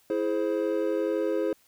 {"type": "chord", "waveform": "triangle", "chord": "E augmented", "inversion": "none", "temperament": "equal with one note detuned", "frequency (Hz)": [329.6, 421.3, 523.3], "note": ["E4", "G#4", "B#4"], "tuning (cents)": [0, 25, 0], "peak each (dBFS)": -27, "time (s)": [0.1, 1.53], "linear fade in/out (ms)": 2, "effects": ["white hiss -63 dBFS RMS until 1.67 s"]}